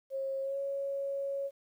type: tone with pitch glide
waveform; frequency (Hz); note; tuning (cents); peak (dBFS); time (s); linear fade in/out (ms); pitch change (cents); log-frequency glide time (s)
sine; 540 to 553.9; C#5 to C#5; -45 to -1; -32; 0.1-1.51; 50; +44; 0.42-0.58
effects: 11-bit